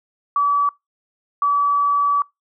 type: tone pair in turn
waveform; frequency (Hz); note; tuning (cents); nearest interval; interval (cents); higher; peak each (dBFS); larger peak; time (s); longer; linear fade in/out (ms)
sine; 1147 / 1147; D6 / D6; -41 / -41; unison; 0; neither; -14; neither; 0.36-0.69 / 1.42-2.22; second; 2
effects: noise-tail reverb RT60 0.2 s tail -26 dB re dry